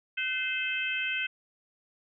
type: harmonic tone with a mistuned harmonic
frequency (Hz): 520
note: C5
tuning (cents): -11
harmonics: 3 / 4 / 5 / 6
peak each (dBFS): -34 / -36 / -31 / -37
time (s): 0.17-1.27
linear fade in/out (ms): 10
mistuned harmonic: 3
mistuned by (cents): -41
effects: none